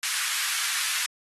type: high-pass noise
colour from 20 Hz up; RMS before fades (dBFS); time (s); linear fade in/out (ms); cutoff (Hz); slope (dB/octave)
pink; -28; 0.03-1.06; 2; 1400; 24
effects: AAC 32 kbps